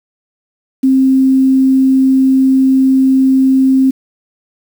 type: tone with quantisation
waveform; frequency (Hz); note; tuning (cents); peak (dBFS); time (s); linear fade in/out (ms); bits
sine; 264.3; C4; +18; -6; 0.83-3.91; 10; 6
effects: none